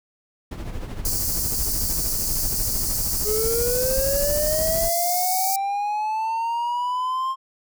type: noise with tremolo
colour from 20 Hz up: brown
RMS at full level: -27 dBFS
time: 0.51-4.89 s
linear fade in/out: 5 ms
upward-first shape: triangle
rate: 13 Hz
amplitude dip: 60%
type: high-pass noise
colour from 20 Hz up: white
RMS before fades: -25 dBFS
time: 1.05-5.56 s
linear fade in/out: 2 ms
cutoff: 4400 Hz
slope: 96 dB/octave
type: linear sweep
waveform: triangle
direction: up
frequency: 415.3 to 1063 Hz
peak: -20 dBFS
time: 3.24-7.36 s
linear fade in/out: 50 ms
effects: none